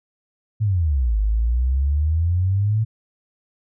sine exponential two-way sweep, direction down then up, 112.7 to 50.6 to 112.7 Hz, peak -16 dBFS, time 0.6-2.85 s, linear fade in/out 20 ms, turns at 1.19 s, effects none

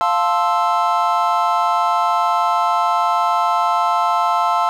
triangle chord, F major seventh, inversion none, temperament equal, 698.5 / 880 / 1046.5 / 1318.5 Hz, F5 / A5 / C6 / E6, 0 / 0 / 0 / 0 cents, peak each -18 dBFS, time 0.01-4.69 s, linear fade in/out 0 ms, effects none

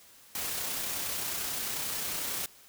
white noise with amplitude modulation, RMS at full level -33 dBFS, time 0.35-2.46 s, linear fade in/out 2 ms, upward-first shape sine, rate 31.2 Hz, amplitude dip 25%, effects white hiss -56 dBFS RMS until 2.68 s

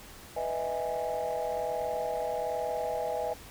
sine chord, E major seventh, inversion second, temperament just, 494.4 / 618.1 / 659.3 / 824.1 Hz, B4 / D#5 / E5 / G#5, +2 / -12 / 0 / -14 cents, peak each -34 dBFS, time 0.36-3.34 s, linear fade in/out 10 ms, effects tanh soft clip ceiling -23 dBFS + pink hiss -49 dBFS RMS until 3.5 s

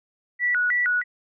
sine tone with vibrato, 1692 Hz, G#6, 32 cents sharp, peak -19 dBFS, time 0.39-1.04 s, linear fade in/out 50 ms, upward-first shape square, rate 3.2 Hz, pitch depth 250 cents each way, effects none

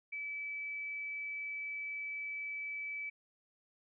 sine tone, 2302 Hz, D7, 35 cents flat, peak -38 dBFS, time 0.12-3.1 s, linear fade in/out 10 ms, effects none

